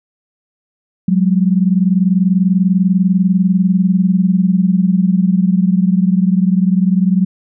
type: tone pair together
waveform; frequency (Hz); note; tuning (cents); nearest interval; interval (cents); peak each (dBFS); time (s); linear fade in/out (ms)
sine; 181.43 / 201.6; F#3 / G3; -34 / +49; major second; 183; -11 / -14; 1.08-7.25; 5
effects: none